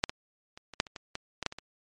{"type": "clicks", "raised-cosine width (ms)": 0.2, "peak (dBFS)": [-6, -17, -28, -26, -6, -28, -22, -17, -16, -10, -24, -23], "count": 12, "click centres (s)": [0.039, 0.095, 0.575, 0.737, 0.801, 0.868, 0.962, 1.154, 1.427, 1.463, 1.524, 1.586], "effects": ["MP3 48 kbps"]}